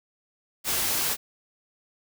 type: noise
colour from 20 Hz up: white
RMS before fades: -26 dBFS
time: 0.64-1.17 s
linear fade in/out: 50 ms
effects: none

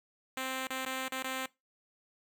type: tone with dropouts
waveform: 5% pulse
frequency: 261.6 Hz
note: C4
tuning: in tune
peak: -23 dBFS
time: 0.37-1.46 s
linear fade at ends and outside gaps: 2 ms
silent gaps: 0.67-0.703 / 0.852-0.862 / 1.082-1.121 / 1.225-1.242 s
effects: noise-tail reverb RT60 0.2 s tail -20 dB re dry

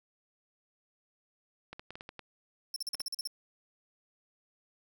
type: clicks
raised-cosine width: 0.3 ms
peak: -27 dBFS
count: 9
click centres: 1.73 / 1.795 / 1.906 / 1.955 / 2.009 / 2.091 / 2.193 / 2.946 / 3.004 s
type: tone bursts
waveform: sawtooth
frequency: 5370 Hz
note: E8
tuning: 31 cents sharp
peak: -31 dBFS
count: 9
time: 2.74-3.274 s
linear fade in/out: 2 ms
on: 22 ms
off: 42 ms
effects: none

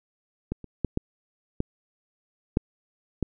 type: clicks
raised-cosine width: 3 ms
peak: -15 / -27 / -11 / -11 / -12 / -7 / -12 dBFS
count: 7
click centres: 0.52 / 0.643 / 0.847 / 0.974 / 1.604 / 2.571 / 3.227 s
effects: none

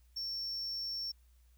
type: tone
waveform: triangle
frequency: 5450 Hz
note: F8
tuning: 43 cents flat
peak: -35 dBFS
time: 0.16-1.12 s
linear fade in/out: 10 ms
effects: added 60 Hz sine -61 dBFS peak until 1.57 s + white hiss -75 dBFS RMS until 1.57 s

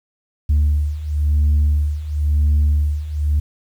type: beating tone pair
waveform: sine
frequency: 73.5 / 74.47 Hz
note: D2 / D2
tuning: +2 / +25 cents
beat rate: 0.97 Hz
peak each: -17 / -14 dBFS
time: 0.49-3.4 s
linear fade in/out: 10 ms
effects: tanh soft clip ceiling -10 dBFS + 8-bit

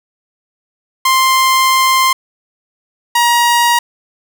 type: tone pair in turn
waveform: sawtooth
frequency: 1049 / 949.8 Hz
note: C6 / A#5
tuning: +4 / +32 cents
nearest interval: major second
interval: 172 cents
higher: first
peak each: -5 dBFS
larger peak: neither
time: 1.05-2.13 / 3.15-3.79 s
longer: first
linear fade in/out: 5 ms
effects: none

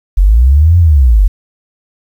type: linear two-way sweep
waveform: sine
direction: up then down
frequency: 42.58 to 88.9 to 42.58 Hz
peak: -3 dBFS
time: 0.17-1.28 s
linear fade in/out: 10 ms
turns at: 0.78 s
effects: 7-bit

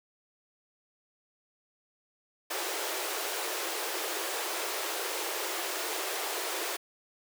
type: high-pass noise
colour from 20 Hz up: pink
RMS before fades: -34 dBFS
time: 2.5-6.77 s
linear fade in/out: 10 ms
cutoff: 330 Hz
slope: 96 dB/octave
effects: none

